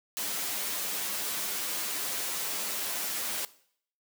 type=noise with comb filter; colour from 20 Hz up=white; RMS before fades=-33 dBFS; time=0.17-3.45 s; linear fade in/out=0 ms; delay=9.8 ms; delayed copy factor=+0.7; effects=noise-tail reverb RT60 0.6 s tail -18 dB re dry + high-pass 200 Hz 12 dB/octave